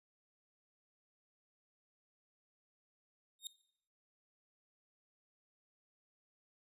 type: tone with exponential growth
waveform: sawtooth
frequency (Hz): 3701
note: A#7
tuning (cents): -13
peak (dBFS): -35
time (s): 3.39-3.47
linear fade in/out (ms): 1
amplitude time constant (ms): 17
effects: noise-tail reverb RT60 0.7 s tail -19 dB re dry + resampled to 32000 Hz